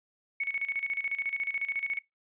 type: tone with tremolo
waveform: sine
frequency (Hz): 2215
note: C#7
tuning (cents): -2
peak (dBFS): -27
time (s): 0.4-1.99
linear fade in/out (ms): 5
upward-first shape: square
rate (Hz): 14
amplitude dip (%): 75
effects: noise-tail reverb RT60 0.2 s tail -24 dB re dry + resampled to 8000 Hz